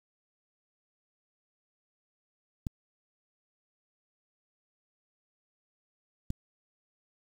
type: clicks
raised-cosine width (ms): 5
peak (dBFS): -20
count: 2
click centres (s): 2.668 / 6.304
effects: 8-bit